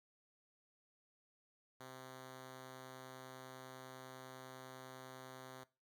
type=tone; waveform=5% pulse; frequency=130 Hz; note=C3; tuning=11 cents flat; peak=-40 dBFS; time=1.8-5.64 s; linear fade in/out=5 ms; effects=noise-tail reverb RT60 0.3 s tail -20 dB re dry